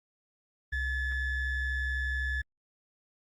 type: ring-modulated tone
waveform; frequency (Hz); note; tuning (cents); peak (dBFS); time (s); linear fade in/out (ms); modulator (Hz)
triangle; 892; A5; +23; -24; 0.72-2.42; 10; 826
effects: Opus 24 kbps